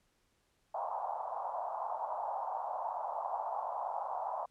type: band-pass noise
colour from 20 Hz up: pink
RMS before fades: -38 dBFS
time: 0.74-4.46 s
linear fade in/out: 10 ms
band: 670 to 1000 Hz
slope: 48 dB/octave
effects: pink hiss -75 dBFS RMS until 4.5 s + low-pass 11000 Hz 12 dB/octave